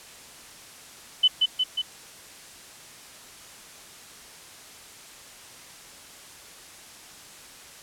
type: tone with echo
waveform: sine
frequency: 3015 Hz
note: F#7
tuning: 32 cents sharp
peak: -14 dBFS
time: 1.23-1.28 s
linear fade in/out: 10 ms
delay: 180 ms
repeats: 3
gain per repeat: -3 dB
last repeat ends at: 1.82 s
effects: white hiss -46 dBFS RMS until 7.82 s + low-pass 10000 Hz 12 dB/octave